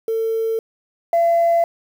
sine tone pair in turn, 450 / 677.8 Hz, A4 / E5, +39 / +48 cents, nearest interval perfect fifth, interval 709 cents, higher second, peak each -17 / -11 dBFS, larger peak second, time 0.08-0.59 / 1.13-1.64 s, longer neither, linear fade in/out 2 ms, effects tanh soft clip ceiling -10 dBFS + 7-bit

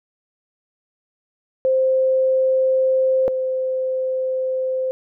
sine tone pair in turn, 523 / 519.1 Hz, C5 / C5, -1 / -14 cents, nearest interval unison, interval 13 cents, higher first, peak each -14 / -19 dBFS, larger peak first, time 1.65-3.28 / 3.28-4.91 s, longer neither, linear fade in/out 0 ms, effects none

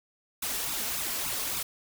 white noise with flanger, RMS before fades -32 dBFS, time 0.42-1.63 s, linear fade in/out 5 ms, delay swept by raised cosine 0.77 to 4.77 ms, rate 3.5 Hz, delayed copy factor +1, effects none

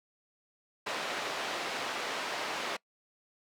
pink band-pass noise, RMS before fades -36 dBFS, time 0.86-2.77 s, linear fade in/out 10 ms, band 490 to 4200 Hz, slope 12 dB/octave, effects noise-tail reverb RT60 0.1 s tail -24 dB re dry

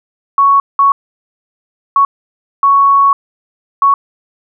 sine tone bursts at uneven times, 1112 Hz, C#6, 5 cents sharp, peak -5 dBFS, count 5, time 0.38-0.6 / 0.79-0.92 / 1.96-2.05 / 2.63-3.13 / 3.82-3.94 s, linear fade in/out 2 ms, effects none

